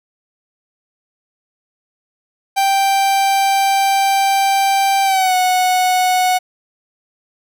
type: tone with pitch glide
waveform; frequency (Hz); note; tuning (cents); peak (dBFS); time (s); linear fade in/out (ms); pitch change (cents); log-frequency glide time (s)
45% pulse; 784 to 735.7; G5 to F#5; 0 to -10; -12; 2.56-6.39; 20; -110; 5.04-5.34
effects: none